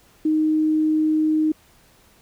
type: tone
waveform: sine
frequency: 310.8 Hz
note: D#4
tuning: 2 cents flat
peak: -16 dBFS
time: 0.25-1.52 s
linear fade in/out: 5 ms
effects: pink hiss -55 dBFS RMS until 2.21 s